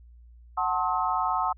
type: chord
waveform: sine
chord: F# diminished seventh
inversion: none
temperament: just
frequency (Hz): 740 / 888 / 1065.6 / 1278.7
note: F#5 / A5 / C6 / Eb6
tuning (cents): 0 / +16 / +31 / +47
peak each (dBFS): -29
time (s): 0.57-1.53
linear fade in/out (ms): 10
effects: added 59 Hz sine -48 dBFS peak until 1.57 s